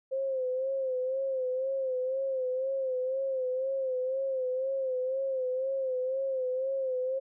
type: tone with vibrato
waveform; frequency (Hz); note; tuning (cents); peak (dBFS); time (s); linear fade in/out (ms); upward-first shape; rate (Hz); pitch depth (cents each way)
sine; 523.3; C5; 0; -28; 0.11-7.2; 20; sine; 2; 58
effects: none